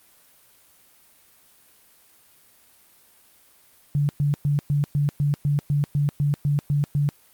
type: tone bursts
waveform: sine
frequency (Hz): 144.5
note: D3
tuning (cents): -28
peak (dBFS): -18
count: 13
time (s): 3.95-7.09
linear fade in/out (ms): 0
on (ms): 140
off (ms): 110
effects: white hiss -56 dBFS RMS until 7.33 s + Opus 32 kbps